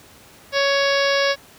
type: harmonic tone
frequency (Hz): 557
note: C#5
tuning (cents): +8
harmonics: 1 / 2 / 3 / 4 / 5 / 6 / 7 / 8 / 9 / 10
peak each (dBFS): -19 / -26 / -23 / -27 / -30 / -30 / -30 / -32 / -29 / -30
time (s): 0.52-1.36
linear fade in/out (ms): 50
effects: pink hiss -47 dBFS RMS until 1.58 s + high-pass 80 Hz 12 dB/octave